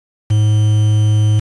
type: tone with quantisation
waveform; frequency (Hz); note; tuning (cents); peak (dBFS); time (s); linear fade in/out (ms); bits
triangle; 106.6; G#2; +46; -7; 0.3-1.4; 10; 5
effects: resampled to 22050 Hz